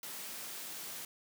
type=high-pass noise; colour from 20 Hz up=white; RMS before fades=-44 dBFS; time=0.03-1.05 s; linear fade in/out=2 ms; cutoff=140 Hz; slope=96 dB/octave; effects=none